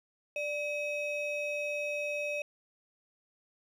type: ring-modulated tone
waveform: triangle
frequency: 1568 Hz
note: G6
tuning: in tune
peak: -27 dBFS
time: 0.36-2.42 s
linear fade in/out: 2 ms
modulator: 979 Hz
effects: none